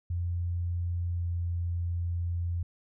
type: tone with pitch glide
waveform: sine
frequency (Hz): 87 to 86.35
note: F2 to F2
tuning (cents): -6 to -19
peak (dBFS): -28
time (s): 0.1-2.63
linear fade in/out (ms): 5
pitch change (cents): -13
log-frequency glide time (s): 1.15-1.21
effects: none